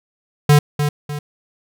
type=tone with echo; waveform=square; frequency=146.83 Hz; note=D3; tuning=in tune; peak=-8 dBFS; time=0.49-0.59 s; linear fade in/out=5 ms; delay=300 ms; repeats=2; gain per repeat=-8 dB; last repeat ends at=1.19 s; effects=none